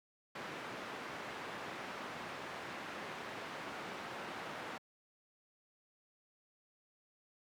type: low-pass noise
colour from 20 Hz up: white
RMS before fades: -45 dBFS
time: 0.35-4.78 s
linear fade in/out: 5 ms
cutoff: 1700 Hz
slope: 12 dB/octave
effects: high-pass 150 Hz 12 dB/octave